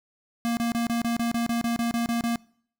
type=tone bursts; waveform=square; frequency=234 Hz; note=A#3; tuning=7 cents sharp; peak=-24 dBFS; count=13; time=0.45-2.358 s; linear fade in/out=0 ms; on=120 ms; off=29 ms; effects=noise-tail reverb RT60 0.6 s tail -24 dB re dry